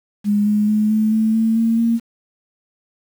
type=tone with pitch steps; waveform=sine; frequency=206.2 / 209.6 / 213 / 216.5 / 220 / 223.6 / 227.2 / 230.9 Hz; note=G#3 / G#3 / G#3 / A3 / A3 / A3 / A#3 / A#3; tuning=-12 / +16 / +44 / -28 / 0 / +28 / -44 / -16 cents; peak=-13 dBFS; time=0.24-2 s; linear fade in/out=50 ms; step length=220 ms; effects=7-bit